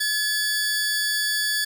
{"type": "tone pair together", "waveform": "sawtooth", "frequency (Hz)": [1711, 4594], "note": ["A6", "D8"], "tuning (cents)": [-49, -39], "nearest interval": "octave + perfect fourth", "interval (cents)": 1710, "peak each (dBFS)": [-20, -23], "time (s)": [0, 1.65], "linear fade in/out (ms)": 10, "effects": []}